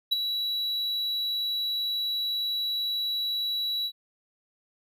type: tone with ADSR envelope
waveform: triangle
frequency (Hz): 3917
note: B7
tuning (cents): -15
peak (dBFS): -17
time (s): 0.11-3.92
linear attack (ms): 16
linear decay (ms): 16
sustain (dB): -8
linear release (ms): 66
effects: none